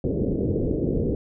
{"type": "low-pass noise", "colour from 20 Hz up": "white", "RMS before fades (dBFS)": -24, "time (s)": [0.04, 1.15], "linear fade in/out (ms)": 2, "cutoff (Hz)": 490, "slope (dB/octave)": 48, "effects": []}